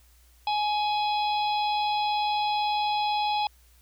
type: harmonic tone with a mistuned harmonic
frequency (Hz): 838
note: G#5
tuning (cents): +15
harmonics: 1 / 3 / 4 / 5 / 6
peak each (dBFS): -24 / -36 / -35 / -37 / -41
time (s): 0.47-3.47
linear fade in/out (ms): 2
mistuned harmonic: 5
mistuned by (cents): -55
effects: added 60 Hz sine -56 dBFS peak until 3.81 s + white hiss -62 dBFS RMS until 3.81 s